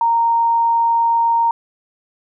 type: tone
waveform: sine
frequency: 927 Hz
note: A#5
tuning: 10 cents flat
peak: -12 dBFS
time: 0.01-1.51 s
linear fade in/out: 2 ms
effects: none